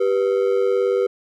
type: ring-modulated tone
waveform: triangle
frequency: 440 Hz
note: A4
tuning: in tune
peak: -11 dBFS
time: 0-1.07 s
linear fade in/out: 10 ms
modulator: 49.2 Hz
effects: none